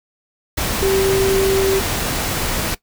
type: tone in noise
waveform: sine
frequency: 387.2 Hz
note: G4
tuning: 21 cents flat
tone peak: -14 dBFS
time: 0.82-1.8 s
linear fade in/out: 10 ms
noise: pink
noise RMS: -21 dBFS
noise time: 0.57-2.75 s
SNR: +4 dB
effects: noise-tail reverb RT60 0.1 s tail -18 dB re dry